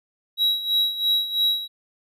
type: tone with tremolo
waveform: triangle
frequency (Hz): 3870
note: B7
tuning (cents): -36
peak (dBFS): -15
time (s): 0.37-1.68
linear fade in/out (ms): 50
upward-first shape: sine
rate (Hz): 3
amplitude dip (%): 75
effects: none